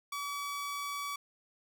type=tone; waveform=sawtooth; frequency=1142 Hz; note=D6; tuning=49 cents flat; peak=-32 dBFS; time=0.12-1.16 s; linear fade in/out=5 ms; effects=none